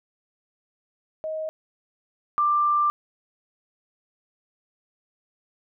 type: tone pair in turn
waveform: sine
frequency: 629 / 1184 Hz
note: D#5 / D6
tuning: +19 / +14 cents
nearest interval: major seventh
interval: 1095 cents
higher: second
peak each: -27 / -18 dBFS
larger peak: second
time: 1.24-1.49 / 2.38-2.9 s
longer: second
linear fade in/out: 0 ms
effects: none